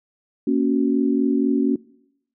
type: chord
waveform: sine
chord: F# major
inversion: first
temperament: equal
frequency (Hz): 233.1 / 277.2 / 370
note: A#3 / C#4 / F#4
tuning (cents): 0 / 0 / 0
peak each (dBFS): -21 / -19 / -24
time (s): 0.47-1.76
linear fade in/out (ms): 5
effects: noise-tail reverb RT60 0.8 s tail -23 dB re dry